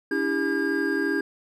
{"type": "tone cluster", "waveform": "triangle", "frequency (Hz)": [285.1, 327.8, 399.9, 1617], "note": ["C#4", "E4", "G4", "G#6"], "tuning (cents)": [49, -10, 35, -47], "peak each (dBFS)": -26, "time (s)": [0.11, 1.21], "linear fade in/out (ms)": 5, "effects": []}